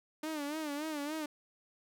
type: tone with vibrato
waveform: sawtooth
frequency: 300.5 Hz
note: D4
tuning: 40 cents sharp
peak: -32 dBFS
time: 0.23-1.26 s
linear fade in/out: 5 ms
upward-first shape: sine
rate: 3.5 Hz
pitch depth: 98 cents each way
effects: none